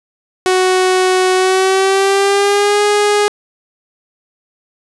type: tone with pitch glide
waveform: sawtooth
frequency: 370.8 to 413.8 Hz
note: F#4 to G#4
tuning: +4 to -6 cents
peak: -6 dBFS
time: 0.46-3.28 s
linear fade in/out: 0 ms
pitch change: +190 cents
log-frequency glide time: 1.34-2.82 s
effects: resampled to 24000 Hz + 7-bit